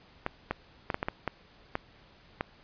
clicks, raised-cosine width 0.5 ms, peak -14 dBFS, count 9, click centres 0.264 / 0.51 / 0.902 / 0.944 / 1.029 / 1.085 / 1.277 / 1.754 / 2.409 s, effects pink hiss -58 dBFS RMS until 2.63 s + resampled to 11025 Hz

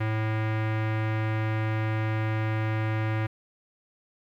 square tone with low-pass filter, 109.4 Hz, A2, 9 cents flat, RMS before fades -27 dBFS, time 0-3.27 s, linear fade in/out 10 ms, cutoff 2100 Hz, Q 2.1, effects 10-bit

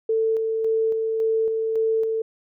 sine tone with tremolo, 445.3 Hz, A4, 21 cents sharp, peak -18 dBFS, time 0.09-2.22 s, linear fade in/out 5 ms, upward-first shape square, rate 1.8 Hz, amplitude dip 30%, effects none

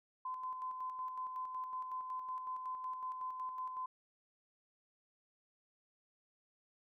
sine tone with tremolo, 1024 Hz, C6, 38 cents flat, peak -38 dBFS, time 0.25-3.86 s, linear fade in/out 5 ms, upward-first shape square, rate 5.4 Hz, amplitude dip 40%, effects none

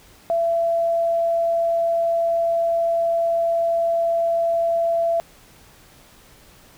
sine tone, 672 Hz, E5, 33 cents sharp, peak -17 dBFS, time 0.3-5.2 s, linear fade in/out 0 ms, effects pink hiss -50 dBFS RMS until 6.77 s

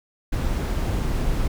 brown noise, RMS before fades -23 dBFS, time 0.32-1.48 s, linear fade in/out 10 ms, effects none

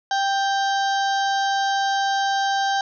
harmonic tone with a mistuned harmonic, 787 Hz, G5, 7 cents sharp, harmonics 1 / 2 / 4 / 5 / 6 / 7 / 8, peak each -20 / -26 / -32 / -34 / -36 / -37 / -38 dBFS, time 0.11-2.81 s, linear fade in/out 2 ms, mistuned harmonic 5, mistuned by -38 cents, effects none

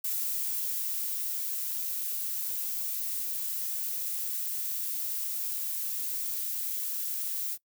violet noise with ADSR envelope, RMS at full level -31 dBFS, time 0.04-7.58 s, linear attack 6 ms, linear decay 1400 ms, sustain -2 dB, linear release 53 ms, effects noise-tail reverb RT60 0.1 s tail -20 dB re dry

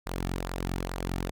sawtooth tone with flanger, 44.98 Hz, F#1, 48 cents flat, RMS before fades -33 dBFS, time 0.06-1.31 s, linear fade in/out 10 ms, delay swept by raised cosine 0.31 to 2.01 ms, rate 2.3 Hz, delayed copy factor -0.55, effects none

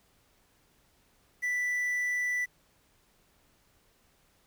triangle tone with quantisation, 1975.5 Hz, B6, in tune, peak -26 dBFS, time 1.42-2.46 s, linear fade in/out 20 ms, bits 9, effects pink hiss -67 dBFS RMS until 4.46 s

